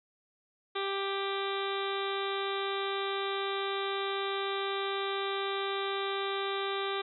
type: harmonic tone with a mistuned harmonic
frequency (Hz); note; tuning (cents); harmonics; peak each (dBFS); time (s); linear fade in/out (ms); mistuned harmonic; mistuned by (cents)
393.5; G4; +7; 1 / 2 / 3 / 4 / 5 / 6 / 7 / 8 / 9 / 10; -34 / -40 / -37 / -43 / -45 / -43 / -49 / -45 / -42 / -44; 0.75-7.02; 10; 10; -39
effects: none